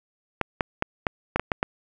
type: clicks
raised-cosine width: 0.5 ms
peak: -7 dBFS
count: 8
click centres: 0.413 / 0.608 / 0.824 / 1.068 / 1.36 / 1.396 / 1.518 / 1.629 s
effects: none